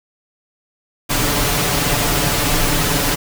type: noise with comb filter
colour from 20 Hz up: pink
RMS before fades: -17 dBFS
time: 1.09-3.16 s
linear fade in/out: 20 ms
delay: 6.9 ms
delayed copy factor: +0.65
effects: none